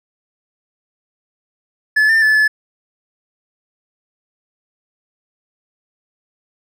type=tone with pitch steps; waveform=triangle; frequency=1725 / 1794 / 1735 / 1725 Hz; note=A6 / A6 / A6 / A6; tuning=-35 / +33 / -25 / -35 cents; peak=-8 dBFS; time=1.96-2.48 s; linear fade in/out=10 ms; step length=130 ms; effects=none